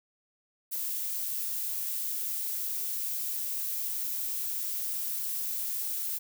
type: noise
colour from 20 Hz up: violet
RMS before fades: -33 dBFS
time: 0.71-6.19 s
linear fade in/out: 20 ms
effects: none